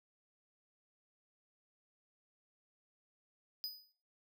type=tone with exponential decay; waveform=square; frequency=4978 Hz; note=D#8; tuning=in tune; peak=-36 dBFS; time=3.64-3.92 s; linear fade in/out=0 ms; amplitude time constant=59 ms; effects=noise-tail reverb RT60 0.4 s tail -17 dB re dry